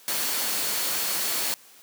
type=tone in noise; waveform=sine; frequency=4400 Hz; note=C#8; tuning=14 cents flat; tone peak=-37 dBFS; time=0.08-1.54 s; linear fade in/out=0 ms; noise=white; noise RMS=-27 dBFS; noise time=0.08-1.54 s; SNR=-13 dB; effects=white hiss -52 dBFS RMS until 1.82 s + high-pass 200 Hz 12 dB/octave